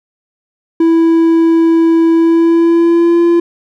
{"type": "tone with pitch glide", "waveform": "triangle", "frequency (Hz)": [329.6, 341.4], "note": ["E4", "F4"], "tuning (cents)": [0, -39], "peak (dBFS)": -4, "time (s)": [0.8, 3.4], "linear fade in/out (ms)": 5, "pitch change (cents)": 61, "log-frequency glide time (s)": [2.14, 3.21], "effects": []}